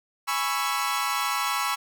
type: chord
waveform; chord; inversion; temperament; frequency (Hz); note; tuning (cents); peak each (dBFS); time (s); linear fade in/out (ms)
sawtooth; C# minor seventh; second; equal with one note detuned; 830.6 / 987.8 / 1108.7 / 1327.7; G#5 / B5 / C#6 / E6; 0 / 0 / 0 / +12; -29 / -27 / -25 / -26; 0.27-1.76; 20
effects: none